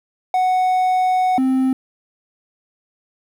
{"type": "tone pair in turn", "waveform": "triangle", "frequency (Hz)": [740, 261.6], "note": ["F#5", "C4"], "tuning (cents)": [0, 0], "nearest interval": "octave + tritone", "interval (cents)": 1800, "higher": "first", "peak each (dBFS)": -12, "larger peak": "neither", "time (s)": [[0.34, 1.38], [1.38, 1.73]], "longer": "first", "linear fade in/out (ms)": 2, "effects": ["8-bit"]}